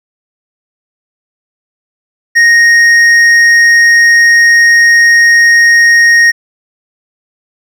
sine tone with hard clipping, 1864.7 Hz, A#6, in tune, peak -4 dBFS, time 2.35-6.32 s, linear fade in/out 20 ms, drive 6 dB, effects none

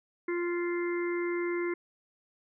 harmonic tone, 348.3 Hz, F4, 5 cents flat, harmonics 1 / 3 / 4 / 5 / 6, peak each -29 / -42 / -45 / -45 / -39 dBFS, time 0.28-1.74 s, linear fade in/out 5 ms, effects none

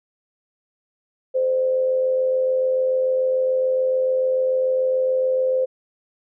sine tone with amplitude modulation, 517 Hz, C5, 21 cents flat, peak -15 dBFS, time 1.34-5.66 s, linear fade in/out 20 ms, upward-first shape sine, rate 86.9 Hz, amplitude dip 40%, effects none

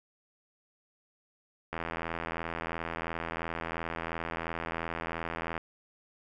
click train, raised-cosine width 0.5 ms, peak -19 dBFS, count 320, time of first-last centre 1.73-5.578 s, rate 82.9 Hz, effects none

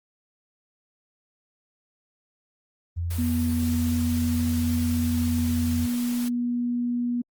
sine tone with pitch glide, 85.4 to 86.34 Hz, F2 to F2, -38 to -19 cents, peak -25 dBFS, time 2.96-5.87 s, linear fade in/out 20 ms, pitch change +19 cents, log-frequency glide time 3.22-4.25 s
white noise, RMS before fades -38 dBFS, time 3.1-6.29 s, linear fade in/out 10 ms
sine tone, 241.8 Hz, B3, 36 cents flat, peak -23 dBFS, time 3.18-7.22 s, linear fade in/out 10 ms
effects Opus 32 kbps

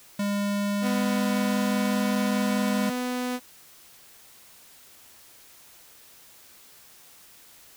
square tone with pitch glide, 202.6 to 204.5 Hz, G#3 to G#3, -43 to -26 cents, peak -25 dBFS, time 0.19-2.9 s, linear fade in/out 5 ms, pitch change +17 cents, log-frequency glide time 0.44-2.16 s
sawtooth tone, 249.2 Hz, B3, 16 cents sharp, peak -23 dBFS, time 0.81-3.4 s, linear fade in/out 50 ms
effects white hiss -52 dBFS RMS until 7.76 s

